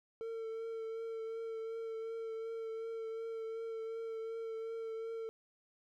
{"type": "tone with vibrato", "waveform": "triangle", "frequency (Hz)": 450.7, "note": "A4", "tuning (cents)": 42, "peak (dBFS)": -37, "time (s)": [0.21, 5.29], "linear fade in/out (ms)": 0, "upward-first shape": "triangle", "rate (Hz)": 2.7, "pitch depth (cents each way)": 21, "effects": []}